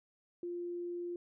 sine tone, 349.2 Hz, F4, in tune, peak -37 dBFS, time 0.43-1.16 s, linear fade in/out 2 ms, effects none

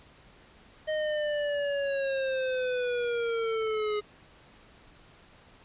square linear sweep, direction down, 622.3 to 416.1 Hz, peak -28 dBFS, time 0.87-4.01 s, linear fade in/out 20 ms, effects pink hiss -56 dBFS RMS until 5.64 s + resampled to 8000 Hz

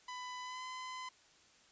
sawtooth tone with pitch glide, 999 to 1019.4 Hz, B5 to C6, +20 to -45 cents, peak -39 dBFS, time 0.08-1.09 s, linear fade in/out 5 ms, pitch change +35 cents, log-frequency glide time 0.42-0.64 s, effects white hiss -65 dBFS RMS until 1.71 s + resampled to 16000 Hz

